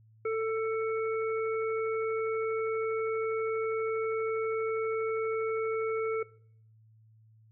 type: harmonic tone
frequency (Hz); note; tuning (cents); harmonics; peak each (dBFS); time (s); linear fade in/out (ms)
443.8; A4; +15; 1 / 3 / 5; -28 / -38 / -42; 0.25-6.23; 5
effects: noise-tail reverb RT60 0.6 s tail -21 dB re dry + added 110 Hz sine -57 dBFS peak until 7.51 s